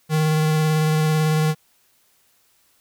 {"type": "tone with vibrato", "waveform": "square", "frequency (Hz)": 155.56, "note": "D#3", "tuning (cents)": 0, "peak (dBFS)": -17, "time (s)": [0.09, 1.55], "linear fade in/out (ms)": 50, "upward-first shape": "square", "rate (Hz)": 18, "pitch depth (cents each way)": 12, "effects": ["white hiss -61 dBFS RMS until 2.8 s"]}